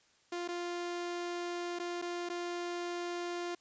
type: tone with dropouts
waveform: sawtooth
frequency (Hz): 349.2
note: F4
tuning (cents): 0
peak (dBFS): -32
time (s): 0.32-3.55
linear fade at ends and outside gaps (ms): 5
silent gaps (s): 0.478-0.486 / 1.789-1.797 / 2.017-2.022 / 2.29-2.298
effects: white hiss -68 dBFS RMS until 3.6 s + resampled to 16000 Hz